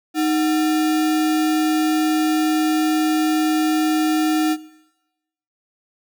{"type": "tone with sample-and-hold", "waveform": "sine", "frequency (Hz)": 311.1, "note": "D#4", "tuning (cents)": 0, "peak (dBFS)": -16, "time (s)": [0.14, 4.57], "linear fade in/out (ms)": 50, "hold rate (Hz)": 1050, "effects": ["noise-tail reverb RT60 1.0 s tail -19 dB re dry"]}